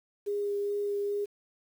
sine tone with vibrato, 407.2 Hz, G#4, 34 cents flat, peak -28 dBFS, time 0.26-1.26 s, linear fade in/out 20 ms, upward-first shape sine, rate 2.4 Hz, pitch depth 9 cents each way, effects 9-bit

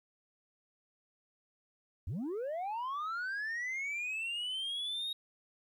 sine linear sweep, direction up, 68.7 to 3775 Hz, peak -32 dBFS, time 2.07-5.13 s, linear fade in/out 5 ms, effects tanh soft clip ceiling -34 dBFS + 12-bit

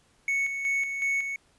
triangle tone with tremolo, 2214 Hz, C#7, 3 cents flat, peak -22 dBFS, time 0.28-1.36 s, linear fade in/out 2 ms, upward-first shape square, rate 2.7 Hz, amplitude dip 50%, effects pink hiss -64 dBFS RMS until 1.58 s + resampled to 24000 Hz

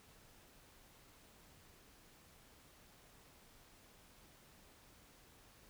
silence, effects pink hiss -64 dBFS RMS until 5.69 s

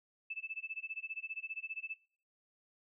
sine tone with tremolo, 2628 Hz, E7, 6 cents flat, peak -36 dBFS, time 0.3-1.96 s, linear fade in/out 5 ms, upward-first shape sine, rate 15 Hz, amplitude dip 100%, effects noise-tail reverb RT60 0.4 s tail -17 dB re dry

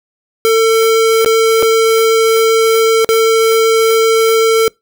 square tone with dropouts, 448.7 Hz, A4, 34 cents sharp, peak -8 dBFS, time 0.45-4.68 s, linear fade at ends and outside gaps 0 ms, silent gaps 1.247-1.26 / 1.625-1.629 / 3.046-3.09 s, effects noise-tail reverb RT60 0.2 s tail -26 dB re dry

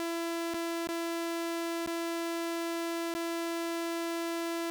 sawtooth tone with dropouts, 335.4 Hz, E4, 30 cents sharp, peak -28 dBFS, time 0-4.7 s, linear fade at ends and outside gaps 0 ms, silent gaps 0.538-0.544 / 0.872-0.889 / 1.862-1.874 / 3.14-3.15 s, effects none

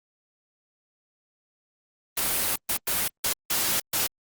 white noise bursts at uneven times, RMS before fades -25 dBFS, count 6, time 2.17-2.56 / 2.69-2.77 / 2.87-3.08 / 3.24-3.33 / 3.5-3.8 / 3.93-4.07 s, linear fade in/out 5 ms, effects Opus 32 kbps

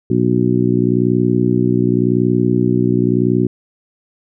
harmonic tone, 60.9 Hz, B1, 24 cents flat, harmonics 2 / 3 / 4 / 5 / 6, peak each -18 / -18 / -18 / -18 / -18 dBFS, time 0.1-3.47 s, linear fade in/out 5 ms, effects none

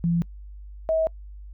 sine tone pair in turn, 170 / 641.8 Hz, F3 / E5, -46 / -46 cents, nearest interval octave + major seventh, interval 2300 cents, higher second, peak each -19 dBFS, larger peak neither, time 0.04-0.22 / 0.89-1.07 s, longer neither, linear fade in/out 0 ms, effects noise-tail reverb RT60 0.1 s tail -26 dB re dry + added 50 Hz sine -38 dBFS peak until 1.53 s

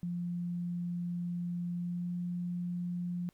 sine tone with pitch glide, 174.61 to 176.13 Hz, F3 to F3, 0 to +15 cents, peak -33 dBFS, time 0.03-3.29 s, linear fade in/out 0 ms, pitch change +15 cents, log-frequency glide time 1.74-2.13 s, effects pink hiss -72 dBFS RMS until 3.33 s

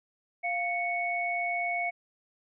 sine tone pair together, 698.5 / 2218 Hz, F5 / C#7, 0 / 0 cents, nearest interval octave + minor sixth, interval 2000 cents, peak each -31 / -30 dBFS, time 0.43-1.91 s, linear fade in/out 20 ms, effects none

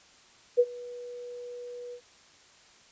sine tone with ADSR envelope, 487 Hz, B4, 24 cents flat, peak -15 dBFS, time 0.57-2.01 s, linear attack 25 ms, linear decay 51 ms, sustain -23 dB, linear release 75 ms, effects white hiss -57 dBFS RMS until 2.91 s + resampled to 16000 Hz

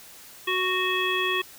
harmonic tone, 370 Hz, F#4, in tune, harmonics 1 / 3 / 5 / 7 / 9, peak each -29 / -29 / -29 / -29 / -29 dBFS, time 0.47-1.42 s, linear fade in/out 10 ms, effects white hiss -47 dBFS RMS until 1.58 s

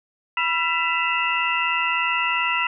sine tone cluster, 980 / 1354 / 1991 / 2619 / 2782 Hz, B5 / E6 / B6 / E7 / F7, -14 / +46 / +14 / -12 / -7 cents, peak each -26 dBFS, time 0.37-2.67 s, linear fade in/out 2 ms, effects none

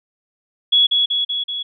sine tone with echo, 3365 Hz, G#7, 22 cents sharp, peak -10 dBFS, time 0.72-0.87 s, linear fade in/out 10 ms, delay 190 ms, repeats 4, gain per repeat -3 dB, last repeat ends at 1.63 s, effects none

